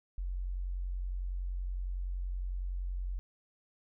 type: tone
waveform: sine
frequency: 45.37 Hz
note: F#1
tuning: 33 cents flat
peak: -33 dBFS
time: 0.18-3.19 s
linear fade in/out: 0 ms
effects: none